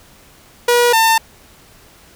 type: tone pair in turn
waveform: sawtooth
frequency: 481.9 / 898.7 Hz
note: B4 / A5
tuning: -43 / +36 cents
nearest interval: major seventh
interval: 1079 cents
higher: second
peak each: -6 dBFS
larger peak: neither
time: 0.68-0.93 / 0.93-1.18 s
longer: neither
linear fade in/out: 5 ms
effects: pink hiss -46 dBFS RMS until 2.15 s